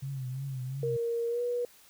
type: tone with vibrato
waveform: sine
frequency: 132.4 Hz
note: C3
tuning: 21 cents sharp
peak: -33 dBFS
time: 0.02-0.97 s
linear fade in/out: 10 ms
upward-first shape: triangle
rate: 2.9 Hz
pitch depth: 92 cents each way
type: tone with pitch glide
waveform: sine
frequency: 467 to 484.6 Hz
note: A#4 to B4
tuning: +3 to -33 cents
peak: -28 dBFS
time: 0.83-1.65 s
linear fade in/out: 2 ms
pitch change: +64 cents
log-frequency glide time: 1.29-1.41 s
effects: white hiss -58 dBFS RMS until 1.89 s